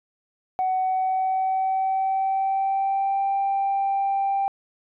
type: tone with pitch glide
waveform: sine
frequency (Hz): 749 to 787.1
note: F#5 to G5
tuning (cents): +21 to +7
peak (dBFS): -19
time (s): 0.59-4.48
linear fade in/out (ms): 0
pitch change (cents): +86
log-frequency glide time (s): 0.73-3.28
effects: tanh soft clip ceiling -17 dBFS